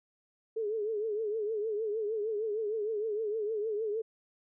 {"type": "tone with vibrato", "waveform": "sine", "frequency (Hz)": 430, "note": "A4", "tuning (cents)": -40, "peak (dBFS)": -30, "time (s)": [0.56, 4.02], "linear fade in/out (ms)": 10, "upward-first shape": "triangle", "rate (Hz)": 6.5, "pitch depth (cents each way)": 110, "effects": []}